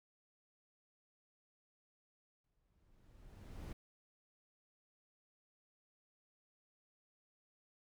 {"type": "noise with exponential growth", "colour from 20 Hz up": "brown", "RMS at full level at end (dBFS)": -44, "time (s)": [2.44, 3.73], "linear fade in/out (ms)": 5, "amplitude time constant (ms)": 280, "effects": []}